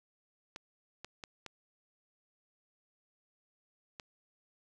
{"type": "clicks", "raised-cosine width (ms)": 0.2, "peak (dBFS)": -26, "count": 5, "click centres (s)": [0.561, 1.046, 1.238, 1.463, 3.998], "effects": []}